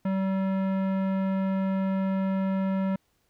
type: tone with tanh clipping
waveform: sine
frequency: 191.8 Hz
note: G3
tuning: 37 cents flat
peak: -26 dBFS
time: 0.05-2.96 s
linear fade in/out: 5 ms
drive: 17 dB
effects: pink hiss -71 dBFS RMS until 3.29 s